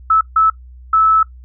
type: tone bursts at uneven times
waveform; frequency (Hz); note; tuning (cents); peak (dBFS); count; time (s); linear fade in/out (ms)
sine; 1306; E6; -17; -8; 3; 0.1-0.21 / 0.36-0.5 / 0.93-1.23; 5
effects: noise-tail reverb RT60 0.1 s tail -20 dB re dry + added 62 Hz sine -35 dBFS peak until 1.44 s

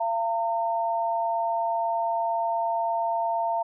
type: tone pair together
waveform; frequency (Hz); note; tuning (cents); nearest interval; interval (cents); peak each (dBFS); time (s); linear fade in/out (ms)
sine; 682.5 / 911; F5 / A#5; -40 / -40; perfect fourth; 500; -26; 0-3.63; 10
effects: none

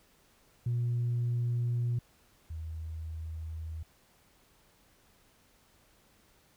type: tone pair in turn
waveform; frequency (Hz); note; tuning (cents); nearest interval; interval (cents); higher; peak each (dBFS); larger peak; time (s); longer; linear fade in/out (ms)
sine; 120 / 80.09; B2 / E2; -49 / -49; perfect fifth; 700; first; -26 / -36; first; 0.66-1.99 / 2.5-3.83; neither; 5
effects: tanh soft clip ceiling -25 dBFS + pink hiss -65 dBFS RMS until 6.56 s

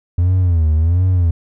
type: tone with vibrato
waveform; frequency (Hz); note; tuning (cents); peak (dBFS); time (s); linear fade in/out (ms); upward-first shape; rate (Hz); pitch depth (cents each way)
triangle; 84.9; F2; -48; -8; 0.18-1.31; 5; sine; 1.4; 160
effects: tanh soft clip ceiling -4 dBFS

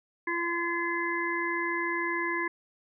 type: harmonic tone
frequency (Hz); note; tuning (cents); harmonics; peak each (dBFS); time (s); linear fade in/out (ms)
341.7; F4; -38; 1 / 3 / 5 / 6; -33 / -33 / -33 / -33; 0.27-2.48; 5
effects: none

